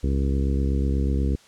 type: harmonic tone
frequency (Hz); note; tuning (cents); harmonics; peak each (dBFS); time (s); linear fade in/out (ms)
68.2; C#2; -28; 1 / 2 / 3 / 4 / 5 / 6 / 7; -21 / -29 / -30 / -31 / -35 / -36 / -38; 0.03-1.36; 10
effects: white hiss -53 dBFS RMS until 1.47 s + low-pass 7000 Hz 12 dB/octave